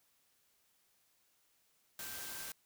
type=tone in noise; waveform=sine; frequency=1568 Hz; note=G6; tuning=in tune; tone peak=-53 dBFS; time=1.99-2.52 s; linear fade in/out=2 ms; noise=white; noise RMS=-45 dBFS; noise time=1.99-2.52 s; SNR=-11 dB; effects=white hiss -74 dBFS RMS until 2.65 s